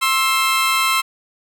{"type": "tone pair together", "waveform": "20% pulse", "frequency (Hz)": [1059.7, 1318.5], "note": ["C6", "E6"], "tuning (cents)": [22, 0], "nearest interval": "major third", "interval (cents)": 378, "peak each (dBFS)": -13, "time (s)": [0.01, 1.02], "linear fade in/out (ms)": 20, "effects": []}